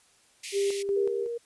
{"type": "high-pass noise", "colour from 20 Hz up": "pink", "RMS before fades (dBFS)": -38, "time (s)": [0.43, 0.83], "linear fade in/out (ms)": 10, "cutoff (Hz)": 2000, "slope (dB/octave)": 96}
{"type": "tone with tremolo", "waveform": "sine", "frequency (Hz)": 398.1, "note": "G4", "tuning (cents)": 27, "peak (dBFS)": -23, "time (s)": [0.52, 1.28], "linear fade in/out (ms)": 50, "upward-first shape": "square", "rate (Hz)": 2.7, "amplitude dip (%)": 50}
{"type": "tone", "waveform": "sine", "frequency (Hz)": 470.4, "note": "A#4", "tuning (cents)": 16, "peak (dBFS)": -30, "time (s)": [0.96, 1.38], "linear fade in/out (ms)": 10}
{"effects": ["white hiss -62 dBFS RMS until 1.45 s", "resampled to 24000 Hz"]}